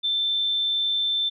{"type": "tone", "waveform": "sine", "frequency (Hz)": 3549, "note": "A7", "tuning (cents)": 14, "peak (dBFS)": -21, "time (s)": [0.03, 1.3], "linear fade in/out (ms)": 20, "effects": []}